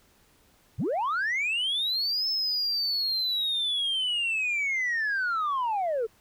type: linear two-way sweep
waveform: sine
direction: up then down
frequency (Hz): 76.8 to 5274 to 421.8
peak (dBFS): -23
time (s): 0.78-6.07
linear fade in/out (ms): 20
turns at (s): 2.28
effects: tanh soft clip ceiling -23 dBFS + pink hiss -62 dBFS RMS until 6.2 s